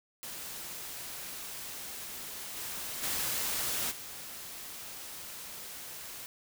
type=noise with level steps; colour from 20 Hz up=white; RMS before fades=-42 / -39 / -33 / -44 dBFS; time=0.23-6.26 s; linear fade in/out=0 ms; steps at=2.56 / 3.02 / 3.9 s; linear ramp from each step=20 ms; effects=none